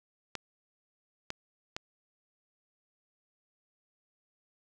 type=clicks; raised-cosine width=0.2 ms; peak=-18 dBFS; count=3; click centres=0.353 / 1.304 / 1.765 s; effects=none